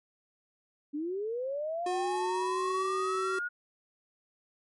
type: linear sweep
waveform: sine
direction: up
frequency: 281.4 to 1457 Hz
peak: -31 dBFS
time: 0.93-3.49 s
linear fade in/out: 20 ms
type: tone with pitch glide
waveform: square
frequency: 359.7 to 377.8 Hz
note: F#4 to F#4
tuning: -49 to +36 cents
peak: -32 dBFS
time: 1.86-3.39 s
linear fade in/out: 5 ms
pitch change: +85 cents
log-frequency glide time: 1.97-2.78 s
effects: MP3 48 kbps